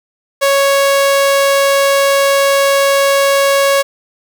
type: tone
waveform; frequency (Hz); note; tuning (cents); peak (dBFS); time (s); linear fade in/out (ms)
sawtooth; 554.4; C#5; 0; -5; 0.41-3.83; 20
effects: 7-bit